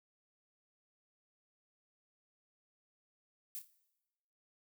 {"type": "noise with echo", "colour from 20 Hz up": "violet", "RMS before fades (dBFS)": -43, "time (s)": [3.55, 3.59], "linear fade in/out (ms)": 0, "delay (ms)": 28, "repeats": 4, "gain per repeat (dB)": -9, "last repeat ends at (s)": 3.702, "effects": ["noise-tail reverb RT60 1.0 s tail -18 dB re dry"]}